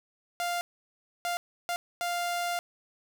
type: tone bursts at uneven times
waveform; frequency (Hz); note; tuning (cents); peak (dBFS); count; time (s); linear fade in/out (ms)
sawtooth; 698.5; F5; 0; -25; 4; 0.4-0.61 / 1.25-1.37 / 1.69-1.76 / 2.01-2.59; 0
effects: none